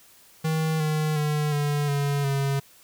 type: tone with pitch steps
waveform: square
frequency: 158.5 / 154.25 / 150.12 / 146.1 / 142.19 / 138.38 Hz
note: D#3 / D#3 / D3 / D3 / C#3 / C#3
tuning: +32 / -15 / +38 / -9 / +44 / -3 cents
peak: -23 dBFS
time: 0.44-2.6 s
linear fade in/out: 10 ms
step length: 360 ms
effects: white hiss -54 dBFS RMS until 2.83 s